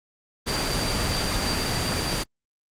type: tone in noise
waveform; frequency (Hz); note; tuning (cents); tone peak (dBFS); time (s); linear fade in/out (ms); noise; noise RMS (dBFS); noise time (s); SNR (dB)
sine; 4699; D8; 0; -29; 0.46-2.24; 20; pink; -25; 0.46-2.24; -7
effects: low-pass 10000 Hz 12 dB/octave + Opus 24 kbps